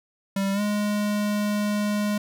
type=tone with pitch glide; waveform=square; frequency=196 to 207.7 Hz; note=G3 to G#3; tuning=0 to 0 cents; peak=-23 dBFS; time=0.36-2.18 s; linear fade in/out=5 ms; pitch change=+100 cents; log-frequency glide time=0.53-0.61 s; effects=none